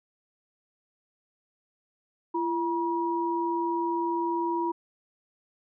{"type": "tone pair together", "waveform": "sine", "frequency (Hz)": [339.4, 960], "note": ["F4", "B5"], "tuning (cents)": [-49, -49], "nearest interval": "octave + tritone", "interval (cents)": 1800, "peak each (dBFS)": -28, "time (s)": [2.34, 4.72], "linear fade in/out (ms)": 10, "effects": []}